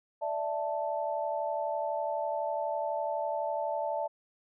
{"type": "chord", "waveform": "sine", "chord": "D suspended second", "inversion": "none", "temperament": "equal", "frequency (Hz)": [587.3, 659.3, 880], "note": ["D5", "E5", "A5"], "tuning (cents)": [0, 0, 0], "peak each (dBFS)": -34, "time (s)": [0.21, 4.08], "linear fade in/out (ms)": 20, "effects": []}